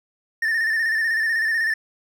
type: tone with vibrato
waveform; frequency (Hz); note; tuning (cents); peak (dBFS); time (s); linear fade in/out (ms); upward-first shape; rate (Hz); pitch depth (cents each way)
triangle; 1800; A6; +39; -17; 0.42-1.74; 5; square; 16; 43
effects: none